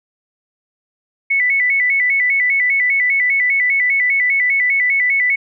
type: tone with vibrato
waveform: sine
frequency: 2093 Hz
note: C7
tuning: in tune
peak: -12 dBFS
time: 1.3-5.36 s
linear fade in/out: 10 ms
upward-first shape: square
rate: 5 Hz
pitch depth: 90 cents each way
effects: none

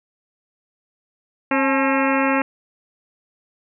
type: harmonic tone with a mistuned harmonic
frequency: 269.3 Hz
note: C#4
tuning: 50 cents flat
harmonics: 1 / 2 / 3 / 4 / 5 / 6 / 7 / 8 / 9 / 10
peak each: -20 / -23 / -25 / -26 / -27 / -28 / -28 / -29 / -30 / -30 dBFS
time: 1.51-2.42 s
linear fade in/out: 2 ms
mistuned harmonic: 3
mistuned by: +94 cents
effects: none

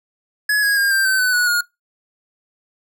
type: tone with pitch steps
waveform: square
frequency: 1691 / 1651.4 / 1612.8 / 1575 / 1538.2 / 1502.2 / 1467 / 1432.7 Hz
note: G#6 / G#6 / G6 / G6 / G6 / F#6 / F#6 / F6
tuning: +31 / -10 / +49 / +8 / -33 / +26 / -15 / +44 cents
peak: -15 dBFS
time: 0.49-1.61 s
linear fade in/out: 5 ms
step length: 140 ms
effects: noise-tail reverb RT60 0.2 s tail -23 dB re dry

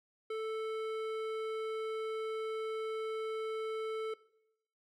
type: tone with hard clipping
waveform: triangle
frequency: 440 Hz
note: A4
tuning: in tune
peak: -37 dBFS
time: 0.3-4.14 s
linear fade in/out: 5 ms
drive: 17 dB
effects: noise-tail reverb RT60 0.8 s tail -20 dB re dry

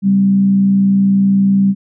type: tone with frequency modulation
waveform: sine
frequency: 196 Hz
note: G3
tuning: in tune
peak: -8 dBFS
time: 0.02-1.75 s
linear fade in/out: 50 ms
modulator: 59.8 Hz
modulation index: 0.27
effects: none

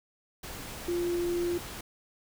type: tone in noise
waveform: sine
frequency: 348 Hz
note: F4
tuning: 6 cents flat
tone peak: -27 dBFS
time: 0.88-1.58 s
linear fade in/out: 5 ms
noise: pink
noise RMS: -41 dBFS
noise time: 0.43-1.81 s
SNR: +11 dB
effects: none

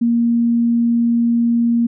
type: tone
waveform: sine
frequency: 234.6 Hz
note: A#3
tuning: 11 cents sharp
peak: -12 dBFS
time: 0.01-1.87 s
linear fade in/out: 10 ms
effects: none

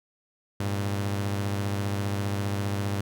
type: beating tone pair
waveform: sawtooth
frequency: 100 / 115 Hz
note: G2 / A#2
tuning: +35 / -23 cents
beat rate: 15 Hz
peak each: -23 / -32 dBFS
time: 0.6-3.01 s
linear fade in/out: 5 ms
effects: none

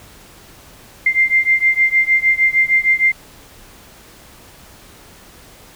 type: beating tone pair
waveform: sine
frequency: 2093 / 2099.5 Hz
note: C7 / C7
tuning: 0 / +5 cents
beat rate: 6.5 Hz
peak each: -14 / -15 dBFS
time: 1.06-3.12 s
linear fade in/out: 5 ms
effects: pink hiss -43 dBFS RMS until 5.75 s

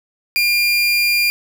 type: tone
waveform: 30% pulse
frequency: 2400 Hz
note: D7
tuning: 37 cents sharp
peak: -11 dBFS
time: 0.36-1.3 s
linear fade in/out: 0 ms
effects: none

